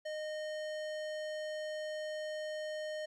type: tone with low-pass filter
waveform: square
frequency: 615 Hz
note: D#5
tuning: 20 cents flat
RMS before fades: -40 dBFS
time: 0.05-3.06 s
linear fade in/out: 10 ms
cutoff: 5900 Hz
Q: 0.66
effects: 13-bit

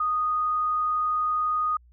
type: tone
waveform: sine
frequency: 1239 Hz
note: D#6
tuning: 8 cents flat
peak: -22 dBFS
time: 0-1.77 s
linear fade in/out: 5 ms
effects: added 60 Hz sine -52 dBFS peak until 1.92 s

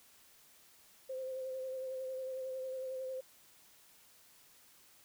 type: tone with vibrato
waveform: sine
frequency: 521 Hz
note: C5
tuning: 7 cents flat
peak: -38 dBFS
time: 1.09-3.21 s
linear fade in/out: 10 ms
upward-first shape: sine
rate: 11 Hz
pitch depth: 25 cents each way
effects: white hiss -63 dBFS RMS until 5.04 s

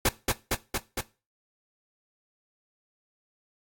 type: noise with echo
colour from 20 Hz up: pink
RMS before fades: -22 dBFS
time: 0.05-0.09 s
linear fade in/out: 5 ms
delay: 230 ms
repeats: 4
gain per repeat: -2 dB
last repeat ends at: 1.01 s
effects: noise-tail reverb RT60 0.3 s tail -18 dB re dry + AAC 64 kbps

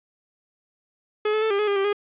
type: tone with pitch steps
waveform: 45% pulse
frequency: 424.5 / 432.2 / 440.7 / 400.2 / 422 / 402.7 / 391.7 / 410.5 Hz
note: G#4 / A4 / A4 / G4 / G#4 / G4 / G4 / G#4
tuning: +38 / -31 / +3 / +36 / +28 / +47 / -1 / -20 cents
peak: -20 dBFS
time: 1.25-1.93 s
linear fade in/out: 5 ms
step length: 85 ms
effects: resampled to 8000 Hz + 9-bit

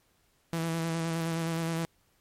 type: tone with vibrato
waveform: sawtooth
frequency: 164.81 Hz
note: E3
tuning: in tune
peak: -25 dBFS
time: 0.53-1.85 s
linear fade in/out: 0 ms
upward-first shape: square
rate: 9.6 Hz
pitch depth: 19 cents each way
effects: pink hiss -69 dBFS RMS until 2.2 s + MP3 64 kbps

